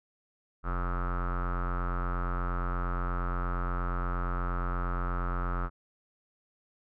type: tone with low-pass filter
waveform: square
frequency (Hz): 44.25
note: F1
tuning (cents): +23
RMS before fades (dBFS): -31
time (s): 0.63-5.7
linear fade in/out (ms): 50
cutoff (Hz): 1300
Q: 9.3
effects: none